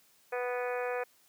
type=harmonic tone; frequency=246.9 Hz; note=B3; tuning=in tune; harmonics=2 / 3 / 4 / 5 / 6 / 7 / 8 / 9 / 10; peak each=-33 / -39 / -44 / -44 / -44 / -43 / -50 / -48 / -46 dBFS; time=0.32-1.04 s; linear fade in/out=10 ms; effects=white hiss -65 dBFS RMS until 1.28 s + high-pass 100 Hz 12 dB/octave